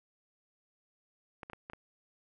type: clicks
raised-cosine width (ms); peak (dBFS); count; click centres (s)
0.5; -28; 5; 1.432 / 1.499 / 1.533 / 1.699 / 1.734
effects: none